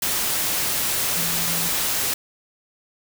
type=tone in noise; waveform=sine; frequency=170 Hz; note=F3; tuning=46 cents flat; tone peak=-32 dBFS; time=1.16-1.69 s; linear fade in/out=5 ms; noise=white; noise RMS=-23 dBFS; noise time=0.02-2.14 s; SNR=-12 dB; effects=none